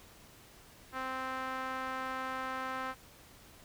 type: tone with band-pass filter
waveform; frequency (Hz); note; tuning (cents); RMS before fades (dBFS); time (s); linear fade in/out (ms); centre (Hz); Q
sawtooth; 260.9; C4; -5; -38; 0.92-2.95; 50; 1300; 1.9
effects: pink hiss -57 dBFS RMS until 3.64 s